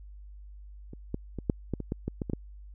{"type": "clicks", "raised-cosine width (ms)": 3, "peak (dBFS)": [-29, -18, -22, -11, -16, -22, -17, -18, -18, -19, -16], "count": 11, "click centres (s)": [0.934, 1.144, 1.387, 1.498, 1.737, 1.803, 1.921, 2.08, 2.218, 2.298, 2.334], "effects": ["added 50 Hz sine -44 dBFS peak until 2.74 s"]}